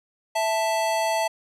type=tone pair together; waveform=square; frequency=659.3 / 880 Hz; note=E5 / A5; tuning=0 / 0 cents; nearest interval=perfect fourth; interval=500 cents; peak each=-25 dBFS; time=0.35-1.28 s; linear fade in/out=10 ms; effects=low-pass 12000 Hz 12 dB/octave